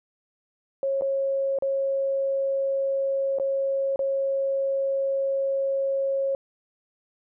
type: tone with dropouts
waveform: sine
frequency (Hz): 545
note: C#5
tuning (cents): -29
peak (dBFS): -22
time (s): 0.83-6.35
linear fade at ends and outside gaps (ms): 1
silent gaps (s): 1.011-1.02 / 1.587-1.623 / 3.386-3.398 / 3.96-3.992
effects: none